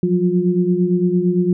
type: tone cluster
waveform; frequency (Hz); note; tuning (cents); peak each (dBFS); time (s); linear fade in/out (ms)
sine; 175.3 / 184.1 / 355.8; F3 / F#3 / F4; +7 / -8 / +32; -18; 0.03-1.53; 2
effects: none